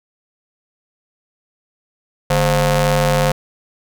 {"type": "ring-modulated tone", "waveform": "sawtooth", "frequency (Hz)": 187.5, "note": "F#3", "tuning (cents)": 23, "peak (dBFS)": -6, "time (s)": [2.3, 3.32], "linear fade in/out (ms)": 5, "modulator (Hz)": 334, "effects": []}